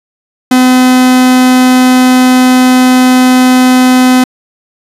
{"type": "tone", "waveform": "45% pulse", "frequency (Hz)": 254.2, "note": "C4", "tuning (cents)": -50, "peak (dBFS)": -3, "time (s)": [0.51, 4.24], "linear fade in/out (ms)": 5, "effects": ["resampled to 32000 Hz"]}